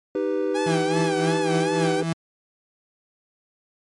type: chord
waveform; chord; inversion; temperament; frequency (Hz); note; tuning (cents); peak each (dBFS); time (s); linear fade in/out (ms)
triangle; Eb augmented; none; equal; 311.1 / 392 / 493.9; Eb4 / G4 / B4; 0 / 0 / 0; -25 / -23 / -24; 0.15-2.03; 2
type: tone with vibrato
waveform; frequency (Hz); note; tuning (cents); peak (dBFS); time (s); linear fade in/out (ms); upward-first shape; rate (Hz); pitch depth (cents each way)
sawtooth; 810; G#5; -43; -23; 0.54-2.02; 20; sine; 2.7; 120
type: tone with tremolo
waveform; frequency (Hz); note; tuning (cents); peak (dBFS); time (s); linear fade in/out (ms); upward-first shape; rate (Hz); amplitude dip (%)
35% pulse; 164.81; E3; 0; -19; 0.66-2.13; 5; triangle; 3.6; 85
effects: low-pass 10000 Hz 12 dB/octave + MP3 48 kbps